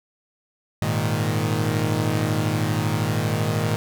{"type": "chord", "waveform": "sawtooth", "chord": "Ab suspended second", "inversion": "none", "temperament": "equal", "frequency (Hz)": [103.83, 116.54, 155.56], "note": ["Ab2", "Bb2", "Eb3"], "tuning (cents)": [0, 0, 0], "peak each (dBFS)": -21, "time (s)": [0.82, 3.76], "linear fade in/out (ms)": 0, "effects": []}